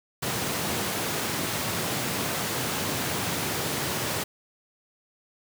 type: high-pass noise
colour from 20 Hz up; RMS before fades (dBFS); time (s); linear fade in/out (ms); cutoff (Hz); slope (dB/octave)
pink; -29; 0.22-4.24; 10; 100; 24
effects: none